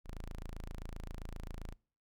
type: tone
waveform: sawtooth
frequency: 27.6 Hz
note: A0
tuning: 6 cents sharp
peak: -38 dBFS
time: 0.04-1.76 s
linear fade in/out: 50 ms
effects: noise-tail reverb RT60 0.5 s tail -26 dB re dry